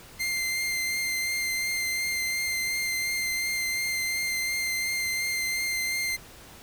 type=tone with vibrato; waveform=sawtooth; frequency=2093 Hz; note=C7; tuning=in tune; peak=-23 dBFS; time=0.19-6.17 s; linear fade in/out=20 ms; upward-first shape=triangle; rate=2.8 Hz; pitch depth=15 cents each way; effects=pink hiss -48 dBFS RMS until 6.62 s